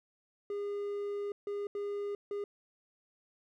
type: tone bursts at uneven times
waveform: triangle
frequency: 407.1 Hz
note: G#4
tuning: 35 cents flat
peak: -32 dBFS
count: 4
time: 0.5-1.32 / 1.47-1.67 / 1.75-2.15 / 2.31-2.44 s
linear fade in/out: 2 ms
effects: none